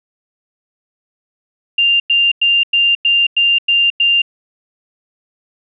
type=tone bursts; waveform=sine; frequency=2792 Hz; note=F7; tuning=1 cent flat; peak=-9 dBFS; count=8; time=1.78-4.219 s; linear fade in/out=5 ms; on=220 ms; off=97 ms; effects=none